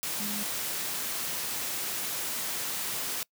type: tone in noise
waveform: sine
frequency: 207.8 Hz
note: G#3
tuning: 1 cent sharp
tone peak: -36 dBFS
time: 0.2-0.43 s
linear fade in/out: 0 ms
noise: white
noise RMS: -33 dBFS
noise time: 0.03-3.23 s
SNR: -6 dB
effects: noise-tail reverb RT60 0.1 s tail -25 dB re dry + high-pass 100 Hz 12 dB/octave